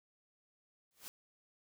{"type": "noise with exponential growth", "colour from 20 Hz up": "white", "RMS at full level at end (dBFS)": -44, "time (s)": [0.91, 1.08], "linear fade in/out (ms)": 0, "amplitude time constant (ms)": 35, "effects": []}